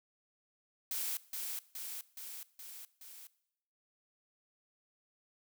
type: noise with echo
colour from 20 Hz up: blue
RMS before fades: -37 dBFS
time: 0.91-1.17 s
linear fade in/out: 2 ms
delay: 420 ms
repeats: 5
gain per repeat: -3 dB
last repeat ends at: 3.27 s
effects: noise-tail reverb RT60 0.8 s tail -20 dB re dry